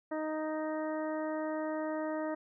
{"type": "harmonic tone", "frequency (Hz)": 311.1, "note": "D#4", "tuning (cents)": 0, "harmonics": [1, 2, 3, 4, 5, 6], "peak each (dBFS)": [-36, -36, -43, -46, -50, -48], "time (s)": [0.11, 2.35], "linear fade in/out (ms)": 10, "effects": []}